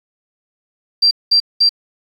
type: tone bursts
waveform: sine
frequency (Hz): 4715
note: D8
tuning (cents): +6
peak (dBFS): -8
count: 3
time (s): 1.02-1.693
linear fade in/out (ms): 10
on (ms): 91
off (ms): 200
effects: 7-bit